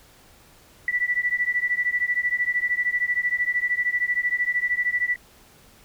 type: beating tone pair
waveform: sine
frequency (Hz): 1957 / 1970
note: B6 / B6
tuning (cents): -16 / -5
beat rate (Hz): 13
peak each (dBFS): -24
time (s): 0.88-5.16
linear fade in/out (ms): 2
effects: pink hiss -53 dBFS RMS until 5.84 s